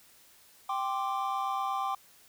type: chord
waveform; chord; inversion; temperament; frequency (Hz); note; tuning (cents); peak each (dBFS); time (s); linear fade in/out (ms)
triangle; G suspended fourth; none; equal; 784 / 1046.5 / 1174.7; G5 / C6 / D6; 0 / 0 / 0; -31 / -33 / -32; 0.69-1.95; 5
effects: white hiss -59 dBFS RMS until 2.28 s